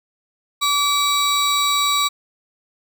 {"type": "tone pair together", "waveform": "35% pulse", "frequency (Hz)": [1150, 3868], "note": ["D6", "B7"], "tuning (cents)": [-37, -37], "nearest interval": "octave + major sixth", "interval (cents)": 2100, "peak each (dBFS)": -17, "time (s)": [0.61, 2.09], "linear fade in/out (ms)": 20, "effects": []}